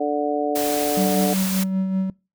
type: harmonic tone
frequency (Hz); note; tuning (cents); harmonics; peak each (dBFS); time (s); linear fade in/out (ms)
146.83; D3; 0; 2 / 3 / 4 / 5; -25 / -25 / -25 / -25; 0-1.34; 10
type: noise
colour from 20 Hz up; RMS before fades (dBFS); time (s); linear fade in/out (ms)
white; -28; 0.55-1.64; 10
type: tone with tremolo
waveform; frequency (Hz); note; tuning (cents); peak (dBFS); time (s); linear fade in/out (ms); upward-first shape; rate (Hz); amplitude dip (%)
triangle; 189.9; F#3; +45; -16; 0.97-2.1; 2; sine; 5.2; 40
effects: noise-tail reverb RT60 0.3 s tail -25 dB re dry